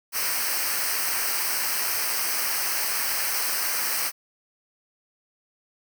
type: noise with comb filter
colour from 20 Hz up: white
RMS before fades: -26 dBFS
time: 0.12-4.12 s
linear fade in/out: 50 ms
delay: 0.28 ms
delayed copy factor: -0.8
effects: none